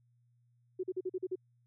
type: tone bursts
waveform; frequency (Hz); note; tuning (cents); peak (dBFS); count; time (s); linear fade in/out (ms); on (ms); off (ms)
sine; 370; F#4; 0; -32; 7; 0.79-1.357; 10; 45; 42
effects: added 120 Hz sine -67 dBFS peak until 1.66 s